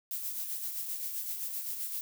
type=noise with tremolo; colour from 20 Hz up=violet; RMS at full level=-35 dBFS; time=0.11-2.01 s; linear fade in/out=0 ms; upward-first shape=sine; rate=7.7 Hz; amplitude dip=45%; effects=none